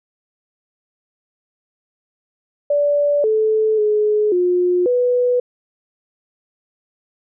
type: tone with pitch steps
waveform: sine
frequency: 580 / 435.4 / 423 / 357.7 / 493.2 Hz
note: D5 / A4 / G#4 / F4 / B4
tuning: -22 / -18 / +32 / +41 / -2 cents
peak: -13 dBFS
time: 2.7-5.4 s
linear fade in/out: 5 ms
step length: 540 ms
effects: none